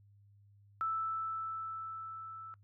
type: tone with level ramp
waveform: sine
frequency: 1318.5 Hz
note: E6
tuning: in tune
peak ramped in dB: -31 to -45 dBFS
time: 0.81-2.54 s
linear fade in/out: 0 ms
effects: noise-tail reverb RT60 0.1 s tail -21 dB re dry + added 101 Hz sine -60 dBFS peak until 2.63 s